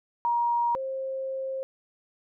sine tone pair in turn, 947 / 531.5 Hz, A#5 / C5, +27 / +27 cents, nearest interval minor seventh, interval 1000 cents, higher first, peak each -22 / -29 dBFS, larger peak first, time 0.25-0.75 / 0.75-1.63 s, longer second, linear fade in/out 0 ms, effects none

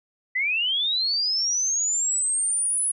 sine linear sweep, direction up, 1963 to 10350 Hz, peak -21 dBFS, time 0.35-2.92 s, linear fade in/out 10 ms, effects none

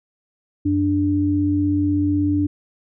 sine tone pair together, 92.5 / 293.7 Hz, F#2 / D4, 0 / 0 cents, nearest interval octave + minor sixth, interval 2000 cents, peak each -22 / -17 dBFS, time 0.65-2.47 s, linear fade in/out 10 ms, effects none

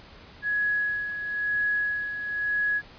sine tone with tremolo, 1677 Hz, G#6, 16 cents sharp, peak -22 dBFS, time 0.42-2.82 s, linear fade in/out 50 ms, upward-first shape sine, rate 1 Hz, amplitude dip 60%, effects pink hiss -49 dBFS RMS until 2.98 s + resampled to 11025 Hz

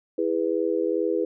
sine chord, E major, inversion none, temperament just, 329.6 / 412 / 494.4 Hz, E4 / G#4 / B4, 0 / -14 / +2 cents, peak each -26 dBFS, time 0.18-1.25 s, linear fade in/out 5 ms, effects none

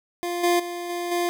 25% pulse tone with level steps, 349.2 Hz, F4, in tune, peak -22 / -14 / -26 / -23 / -18 dBFS, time 0.23-1.29 s, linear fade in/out 0 ms, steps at 0.43 / 0.59 / 0.89 / 1.11 s, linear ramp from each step 10 ms, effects none

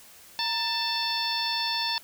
harmonic tone with a mistuned harmonic, 886 Hz, A5, 12 cents sharp, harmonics 1 / 2 / 3 / 4 / 5 / 6, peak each -32 / -36 / -36 / -32 / -30 / -34 dBFS, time 0.39-1.98 s, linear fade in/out 0 ms, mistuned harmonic 1, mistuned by +83 cents, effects white hiss -51 dBFS RMS until 2.03 s

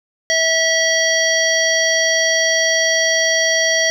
harmonic tone with a mistuned harmonic, 650 Hz, E5, 24 cents flat, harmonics 1 / 3 / 5 / 7 / 9, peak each -19 / -17 / -22 / -22 / -20 dBFS, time 0.3-3.9 s, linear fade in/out 0 ms, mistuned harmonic 9, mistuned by -39 cents, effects 7-bit

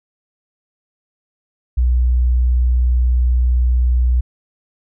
sine tone, 61.5 Hz, B1, 7 cents flat, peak -11 dBFS, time 1.77-4.21 s, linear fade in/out 10 ms, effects none

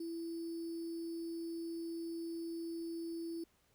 sine tone with sample-and-hold, 333.2 Hz, E4, 19 cents sharp, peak -39 dBFS, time 0-3.44 s, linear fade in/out 5 ms, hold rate 4900 Hz, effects pink hiss -73 dBFS RMS until 3.74 s

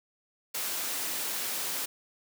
white high-pass noise, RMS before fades -33 dBFS, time 0.54-1.86 s, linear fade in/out 10 ms, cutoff 210 Hz, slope 12 dB/octave, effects none

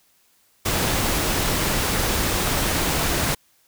pink noise, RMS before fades -22 dBFS, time 0.65-3.35 s, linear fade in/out 10 ms, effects white hiss -61 dBFS RMS until 3.67 s

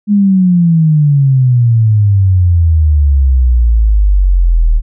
sine exponential sweep, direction down, 209.6 to 37.99 Hz, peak -5 dBFS, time 0.07-4.82 s, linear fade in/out 50 ms, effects none

